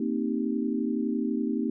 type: chord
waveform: sine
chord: C minor seventh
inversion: third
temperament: equal with one note detuned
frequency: 229.7 / 261.6 / 311.1 / 392 Hz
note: Bb3 / C4 / Eb4 / G4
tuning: -25 / 0 / 0 / 0 cents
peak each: -29 / -30 / -31 / -35 dBFS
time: 0-1.7 s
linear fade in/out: 5 ms
effects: none